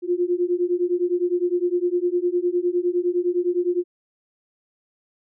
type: beating tone pair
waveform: sine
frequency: 349.2 / 359 Hz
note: F4 / F4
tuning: 0 / +48 cents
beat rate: 9.8 Hz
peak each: -22 dBFS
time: 0.02-3.84 s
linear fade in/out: 50 ms
effects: none